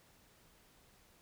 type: silence
effects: pink hiss -66 dBFS RMS until 1.21 s